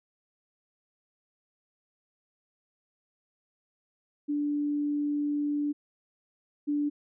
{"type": "tone pair in turn", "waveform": "sine", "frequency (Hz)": [292.3, 292.3], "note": ["D4", "D4"], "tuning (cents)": [-8, -8], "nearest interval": "unison", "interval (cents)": 0, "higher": "neither", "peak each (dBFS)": [-26, -25], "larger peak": "second", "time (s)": [[4.28, 5.73], [6.67, 6.9]], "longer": "first", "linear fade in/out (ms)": 20, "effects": []}